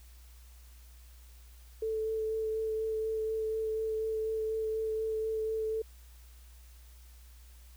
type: tone with vibrato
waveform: sine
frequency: 440 Hz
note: A4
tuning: in tune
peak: -30 dBFS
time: 1.82-5.82 s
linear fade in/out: 5 ms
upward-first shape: sine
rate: 4.1 Hz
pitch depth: 12 cents each way
effects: added 60 Hz sine -51 dBFS peak until 7.76 s + white hiss -62 dBFS RMS until 7.76 s